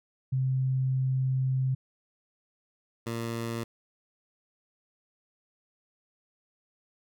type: tone pair in turn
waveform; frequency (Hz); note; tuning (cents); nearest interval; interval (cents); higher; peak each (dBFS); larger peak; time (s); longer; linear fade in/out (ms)
sine / 15% pulse; 131 / 115.68; C3 / A#2; +2 / -13; major second; 215; first; -24 / -25; first; 0.32-1.75 / 3.06-3.64; first; 10
effects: none